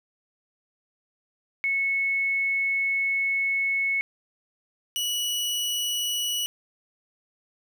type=tone pair in turn; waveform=sine / sawtooth; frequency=2200 / 2937 Hz; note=C#7 / F#7; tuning=-14 / -13 cents; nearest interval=perfect fourth; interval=501 cents; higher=second; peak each=-22 dBFS; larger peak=neither; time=1.64-4.01 / 4.96-6.46 s; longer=first; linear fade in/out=0 ms; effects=10-bit